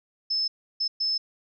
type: tone bursts at uneven times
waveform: sine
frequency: 5240 Hz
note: E8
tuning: 11 cents flat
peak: -23 dBFS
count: 3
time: 0.3-0.48 / 0.8-0.88 / 1-1.18 s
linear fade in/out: 10 ms
effects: none